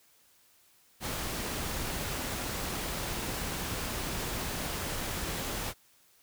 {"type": "noise", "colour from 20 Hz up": "pink", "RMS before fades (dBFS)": -35, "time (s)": [1, 5.74], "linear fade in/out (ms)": 50, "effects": ["white hiss -64 dBFS RMS until 6.22 s"]}